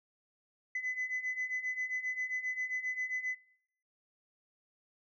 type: beating tone pair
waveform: sine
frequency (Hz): 2009 / 2016.5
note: B6 / B6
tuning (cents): +29 / +36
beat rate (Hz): 7.5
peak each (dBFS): -38 / -34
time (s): 0.75-3.35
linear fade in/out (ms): 5
effects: noise-tail reverb RT60 0.6 s tail -19 dB re dry + tanh soft clip ceiling -29 dBFS